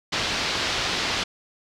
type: low-pass noise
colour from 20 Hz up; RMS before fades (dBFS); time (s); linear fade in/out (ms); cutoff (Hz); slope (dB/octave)
white; -26; 0.12-1.24; 10; 4900; 24
effects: none